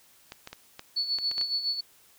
clicks, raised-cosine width 0.2 ms, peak -22 dBFS, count 8, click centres 0.321 / 0.474 / 0.53 / 0.794 / 1.186 / 1.314 / 1.381 / 1.413 s
sine tone with tremolo, 4435 Hz, C#8, in tune, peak -24 dBFS, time 0.96-1.81 s, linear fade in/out 10 ms, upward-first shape sine, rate 7.2 Hz, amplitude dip 65%
effects white hiss -59 dBFS RMS until 2.18 s

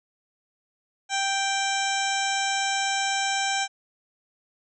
harmonic tone, 784 Hz, G5, in tune, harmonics 1 / 2 / 3 / 4 / 5 / 7 / 8 / 9 / 10, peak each -27 / -30 / -32 / -33 / -34 / -35 / -36 / -37 / -37 dBFS, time 1.09-3.68 s, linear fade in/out 50 ms, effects none

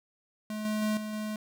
square tone with level steps, 213.9 Hz, A3, 49 cents flat, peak -34 / -29 / -27 / -35 / -33 dBFS, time 0.5-1.36 s, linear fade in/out 2 ms, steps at 0.65 / 0.82 / 0.97 / 1.13 s, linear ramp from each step 2 ms, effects none

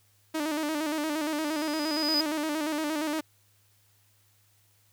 sawtooth tone with vibrato, 305.6 Hz, D#4, 31 cents flat, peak -24 dBFS, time 0.34-3.21 s, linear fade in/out 10 ms, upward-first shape square, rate 8.6 Hz, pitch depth 63 cents each way
triangle tone with exponential growth, 4978 Hz, D#8, in tune, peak -21 dBFS, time 1.15-2.21 s, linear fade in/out 2 ms, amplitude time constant 230 ms
effects added 102 Hz sine -66 dBFS peak until 4.92 s + white hiss -66 dBFS RMS until 4.92 s

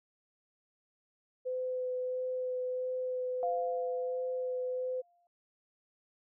sine tone with vibrato, 507 Hz, B4, 45 cents sharp, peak -32 dBFS, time 1.45-5.02 s, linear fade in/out 20 ms, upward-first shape sine, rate 1.5 Hz, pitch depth 9 cents each way
sine tone with exponential decay, 698.5 Hz, F5, in tune, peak -30 dBFS, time 3.43-5.27 s, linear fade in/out 1 ms, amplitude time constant 400 ms
effects none

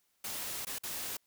white noise with dropouts, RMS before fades -39 dBFS, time 0.24-1.17 s, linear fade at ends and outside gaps 5 ms, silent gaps 0.65-0.668 / 0.785-0.834 s, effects white hiss -75 dBFS RMS until 1.26 s

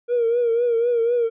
triangle tone with vibrato, 471.5 Hz, A#4, 20 cents sharp, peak -13 dBFS, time 0.08-1.3 s, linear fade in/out 50 ms, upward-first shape triangle, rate 4 Hz, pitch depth 74 cents each way, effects tanh soft clip ceiling -14 dBFS + resampled to 8000 Hz

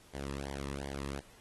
sawtooth tone with flanger, 69.3 Hz, C#2, in tune, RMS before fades -40 dBFS, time 0.13-1.21 s, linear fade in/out 20 ms, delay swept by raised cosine 0.75 to 1.37 ms, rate 2.7 Hz, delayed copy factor -0.65, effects pink hiss -60 dBFS RMS until 1.4 s + AAC 32 kbps

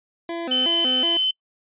25% pulse tone with vibrato, 293.7 Hz, D4, in tune, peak -23 dBFS, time 0.29-1.17 s, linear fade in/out 2 ms, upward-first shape square, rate 2.7 Hz, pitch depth 240 cents each way
sine tone, 3054 Hz, G7, 46 cents flat, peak -18 dBFS, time 0.51-1.31 s, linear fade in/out 5 ms
blue noise, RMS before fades -36 dBFS, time 0.53-1.25 s, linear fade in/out 10 ms
effects noise-tail reverb RT60 0.1 s tail -25 dB re dry + resampled to 8000 Hz

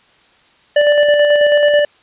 square tone with tremolo, 587.3 Hz, D5, in tune, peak -8 dBFS, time 0.76-1.85 s, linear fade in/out 5 ms, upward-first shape square, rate 9.2 Hz, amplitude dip 30%, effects white hiss -51 dBFS RMS until 2.02 s + resampled to 8000 Hz

